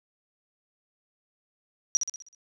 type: tone with echo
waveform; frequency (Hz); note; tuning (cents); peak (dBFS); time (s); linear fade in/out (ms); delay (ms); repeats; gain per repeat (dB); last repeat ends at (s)
sine; 5780; F#8; -41; -18; 1.95-1.97; 0; 63; 6; -6; 2.348
effects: none